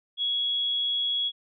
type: tone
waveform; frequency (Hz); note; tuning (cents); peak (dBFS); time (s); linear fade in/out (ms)
sine; 3341; G#7; +10; -24; 0.17-1.32; 50
effects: none